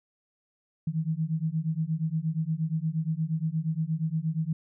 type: beating tone pair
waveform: sine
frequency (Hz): 155.56 / 164.06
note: D#3 / E3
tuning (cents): 0 / -8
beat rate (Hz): 8.5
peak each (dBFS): -29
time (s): 0.87-4.53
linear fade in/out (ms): 5
effects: none